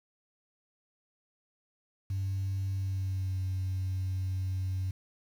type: tone with pitch glide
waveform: sine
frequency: 96.7 to 93.84 Hz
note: G2 to F#2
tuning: -23 to +25 cents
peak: -28 dBFS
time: 2.1-4.91 s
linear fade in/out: 5 ms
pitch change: -52 cents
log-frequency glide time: 2.75-3.39 s
effects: tanh soft clip ceiling -27 dBFS + 9-bit